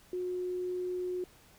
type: tone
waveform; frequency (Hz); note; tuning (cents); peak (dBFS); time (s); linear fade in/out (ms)
sine; 362.4; F#4; -36; -32; 0.13-1.24; 2
effects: pink hiss -60 dBFS RMS until 1.58 s